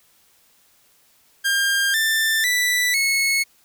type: tone with pitch steps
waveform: sawtooth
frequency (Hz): 1604 / 1779.7 / 1974.8 / 2191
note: G6 / A6 / B6 / C#7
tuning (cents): +39 / +19 / -1 / -21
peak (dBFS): -14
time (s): 1.44-3.44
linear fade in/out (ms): 20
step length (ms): 500
effects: white hiss -58 dBFS RMS until 3.64 s